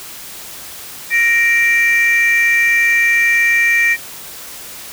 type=tone pair together; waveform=sine; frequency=1864.7 / 2349 Hz; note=A#6 / D7; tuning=0 / 0 cents; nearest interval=major third; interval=400 cents; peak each=-11 dBFS; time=1.1-3.97 s; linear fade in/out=50 ms; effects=tanh soft clip ceiling -6 dBFS + white hiss -32 dBFS RMS until 4.92 s